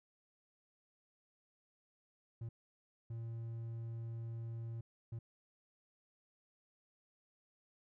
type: tone bursts at uneven times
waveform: triangle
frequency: 115 Hz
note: A#2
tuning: 23 cents flat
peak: -39 dBFS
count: 3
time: 2.41-2.49 / 3.1-4.81 / 5.12-5.19 s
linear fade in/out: 5 ms
effects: none